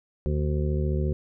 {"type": "harmonic tone", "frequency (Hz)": 74.3, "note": "D2", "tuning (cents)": 21, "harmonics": [1, 2, 3, 5, 6, 7], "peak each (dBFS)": [-25, -28, -34, -32, -40, -38], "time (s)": [0.26, 1.13], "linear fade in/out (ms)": 0, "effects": []}